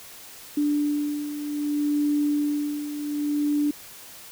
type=beating tone pair; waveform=sine; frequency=293.1 / 293.74 Hz; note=D4 / D4; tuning=-3 / 0 cents; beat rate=0.64 Hz; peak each=-29 / -23 dBFS; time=0.57-3.71 s; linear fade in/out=5 ms; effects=white hiss -44 dBFS RMS until 4.31 s